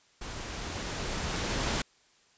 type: noise with level ramp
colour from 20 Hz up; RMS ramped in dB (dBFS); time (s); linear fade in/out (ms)
pink; -40 to -29; 0.21-1.82; 5
effects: white hiss -64 dBFS RMS until 2.37 s + resampled to 16000 Hz